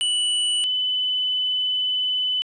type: tone pair in turn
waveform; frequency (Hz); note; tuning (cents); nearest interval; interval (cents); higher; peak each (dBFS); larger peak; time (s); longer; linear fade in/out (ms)
square / sine; 2960 / 3007; F#7 / F#7; 0 / +27; unison; 27; second; -20; neither; 0.01-0.64 / 0.64-2.42; second; 0
effects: resampled to 24000 Hz + 10-bit